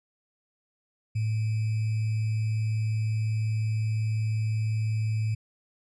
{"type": "tone with sample-and-hold", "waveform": "sine", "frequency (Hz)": 109.3, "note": "A2", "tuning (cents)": -11, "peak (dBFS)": -24, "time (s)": [1.15, 5.35], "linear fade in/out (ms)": 10, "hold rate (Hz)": 2450, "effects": ["resampled to 22050 Hz"]}